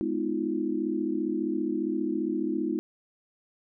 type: chord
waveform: sine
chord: F half-diminished seventh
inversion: first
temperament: just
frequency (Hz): 209.5 / 251.4 / 314.3 / 349.2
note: Ab3 / Cb4 / Eb4 / F4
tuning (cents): +15 / +31 / +18 / 0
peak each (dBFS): -34 / -33 / -29 / -32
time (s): 0.01-2.79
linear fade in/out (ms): 0
effects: none